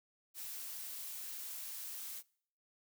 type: noise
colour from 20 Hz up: blue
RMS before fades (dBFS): -45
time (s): 0.34-2.23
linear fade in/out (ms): 50
effects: noise-tail reverb RT60 0.6 s tail -24 dB re dry